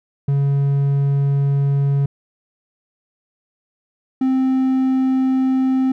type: tone pair in turn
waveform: triangle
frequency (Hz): 140 / 261.7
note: C#3 / C4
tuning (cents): +18 / 0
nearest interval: major seventh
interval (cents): 1082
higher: second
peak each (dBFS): -12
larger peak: neither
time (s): 0.28-2.06 / 4.21-5.92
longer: first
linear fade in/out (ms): 5
effects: none